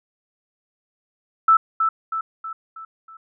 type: tone with echo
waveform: sine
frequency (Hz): 1318.5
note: E6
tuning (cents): 0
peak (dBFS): -10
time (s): 1.48-1.57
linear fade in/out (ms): 5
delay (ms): 320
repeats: 5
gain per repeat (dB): -6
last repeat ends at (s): 3.17
effects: none